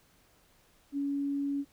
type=tone; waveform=sine; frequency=281.5 Hz; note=C#4; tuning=27 cents sharp; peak=-29 dBFS; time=0.92-1.65 s; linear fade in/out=50 ms; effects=pink hiss -65 dBFS RMS until 1.72 s